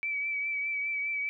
sine tone with vibrato, 2300 Hz, D7, 37 cents flat, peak -29 dBFS, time 0.03-1.29 s, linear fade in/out 0 ms, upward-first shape triangle, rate 4.9 Hz, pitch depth 36 cents each way, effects none

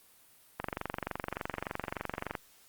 click train, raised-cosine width 0.5 ms, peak -18 dBFS, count 42, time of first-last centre 0.6-2.352 s, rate 23.4 Hz, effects white hiss -61 dBFS RMS until 2.68 s + Opus 32 kbps

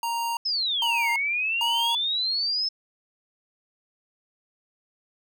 square tone bursts, 932.3 Hz, A#5, in tune, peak -26 dBFS, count 3, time 0.03-1.95 s, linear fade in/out 2 ms, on 340 ms, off 450 ms
sine exponential two-way sweep, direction down then up, 5290 to 2093 to 5290 Hz, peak -23 dBFS, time 0.45-2.69 s, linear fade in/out 10 ms, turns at 1.1 s
effects none

